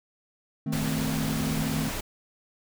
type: chord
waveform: triangle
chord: A diminished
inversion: second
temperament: equal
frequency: 155.56 / 220 / 261.6 Hz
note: Eb3 / A3 / C4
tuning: 0 / 0 / 0 cents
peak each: -28 / -29 / -30 dBFS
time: 0.66-1.89 s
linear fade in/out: 5 ms
type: noise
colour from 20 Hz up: pink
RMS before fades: -33 dBFS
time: 0.72-2.01 s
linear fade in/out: 10 ms
effects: none